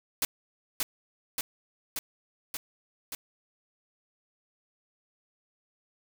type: noise with echo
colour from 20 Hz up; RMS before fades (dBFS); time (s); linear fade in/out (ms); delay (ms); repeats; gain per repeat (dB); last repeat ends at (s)
white; -27; 0.22-0.25; 2; 580; 5; -2; 3.15
effects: none